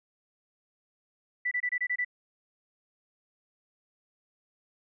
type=tone bursts; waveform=sine; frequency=1975.5 Hz; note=B6; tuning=in tune; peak=-26 dBFS; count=7; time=1.45-2.048 s; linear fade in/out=10 ms; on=64 ms; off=25 ms; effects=none